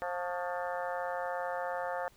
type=harmonic tone with a mistuned harmonic; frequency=177.3 Hz; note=F3; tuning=26 cents sharp; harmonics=3 / 4 / 5 / 6 / 7 / 8 / 9 / 10; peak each=-37 / -38 / -40 / -46 / -45 / -46 / -48 / -45 dBFS; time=0.02-2.08 s; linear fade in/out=0 ms; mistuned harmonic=6; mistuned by=+100 cents; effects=pink hiss -63 dBFS RMS until 2.16 s